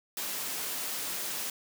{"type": "high-pass noise", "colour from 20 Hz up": "white", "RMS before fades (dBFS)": -35, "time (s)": [0.17, 1.5], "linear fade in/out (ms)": 2, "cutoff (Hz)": 160, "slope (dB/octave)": 12, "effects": []}